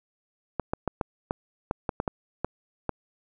clicks, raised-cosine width 1 ms, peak -12 dBFS, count 11, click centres 0.597 / 0.735 / 0.877 / 1.012 / 1.309 / 1.711 / 1.892 / 2.001 / 2.078 / 2.446 / 2.893 s, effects none

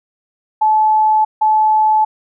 sine tone pair in turn, 864 / 864 Hz, A5 / A5, -32 / -32 cents, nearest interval unison, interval 0 cents, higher neither, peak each -9 dBFS, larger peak neither, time 0.61-1.25 / 1.41-2.05 s, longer neither, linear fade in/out 10 ms, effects none

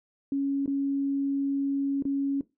sine tone with dropouts, 277.2 Hz, C#4, in tune, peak -24 dBFS, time 0.32-2.41 s, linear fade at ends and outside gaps 2 ms, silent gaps 0.66-0.677 / 2.024-2.052 s, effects noise-tail reverb RT60 0.2 s tail -17 dB re dry

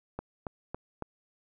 click train, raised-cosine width 1 ms, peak -21 dBFS, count 4, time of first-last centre 0.19-1.023 s, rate 3.6 Hz, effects none

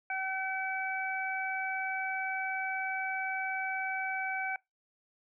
harmonic tone, 763 Hz, G5, 47 cents flat, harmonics 1 / 2 / 3, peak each -36 / -36 / -36 dBFS, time 0.1-4.56 s, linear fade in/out 2 ms, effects noise-tail reverb RT60 0.2 s tail -24 dB re dry

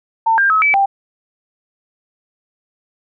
sine tone with pitch steps, 901 / 1595 / 1286 / 2302 / 789 Hz, A5 / G6 / E6 / D7 / G5, +41 / +30 / -43 / -35 / +11 cents, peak -10 dBFS, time 0.26-0.86 s, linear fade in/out 10 ms, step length 120 ms, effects none

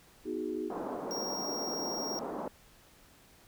sine chord, G# minor seventh, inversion first, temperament equal with one note detuned, 246.9 / 315.3 / 370 / 415.3 Hz, B3 / D#4 / F#4 / G#4, 0 / +23 / 0 / 0 cents, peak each -41 / -37 / -37 / -39 dBFS, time 0.24-0.72 s, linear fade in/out 50 ms
pink band-pass noise, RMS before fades -38 dBFS, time 0.7-2.48 s, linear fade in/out 2 ms, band 240 to 1000 Hz, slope 24 dB/octave
square tone, 5600 Hz, F8, 4 cents sharp, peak -37 dBFS, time 1.11-2.19 s, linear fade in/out 0 ms
effects pink hiss -60 dBFS RMS until 3.47 s

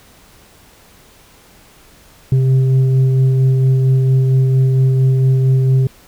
sine tone with frequency modulation, 130.81 Hz, C3, in tune, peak -9 dBFS, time 2.32-5.87 s, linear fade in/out 2 ms, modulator 266 Hz, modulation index 0.33, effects pink hiss -46 dBFS RMS until 6.07 s

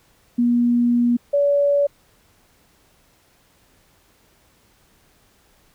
sine tone pair in turn, 240 / 570.8 Hz, B3 / D5, -49 / -49 cents, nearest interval octave + minor third, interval 1500 cents, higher second, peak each -14 dBFS, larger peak neither, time 0.38-1.17 / 1.33-1.87 s, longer first, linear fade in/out 10 ms, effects pink hiss -58 dBFS RMS until 5.74 s

